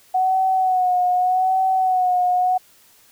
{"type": "tone with vibrato", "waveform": "sine", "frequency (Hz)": 740, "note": "F#5", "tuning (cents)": 0, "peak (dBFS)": -15, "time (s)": [0.14, 2.58], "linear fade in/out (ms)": 10, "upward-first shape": "sine", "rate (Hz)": 0.83, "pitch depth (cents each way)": 43, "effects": ["white hiss -53 dBFS RMS until 3.11 s"]}